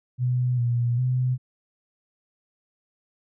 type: tone with pitch steps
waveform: sine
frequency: 124.9 / 119.9 / 126.9 Hz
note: B2 / A#2 / B2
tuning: +20 / +49 / +47 cents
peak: -20 dBFS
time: 0.18-1.38 s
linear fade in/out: 50 ms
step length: 400 ms
effects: none